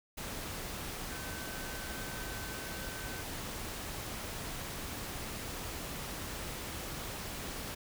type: tone in noise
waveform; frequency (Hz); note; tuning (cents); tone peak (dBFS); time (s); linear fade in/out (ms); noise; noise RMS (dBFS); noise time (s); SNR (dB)
sine; 1532; G6; -40; -47; 1.11-3.22; 10; pink; -41; 0.17-7.75; -9
effects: none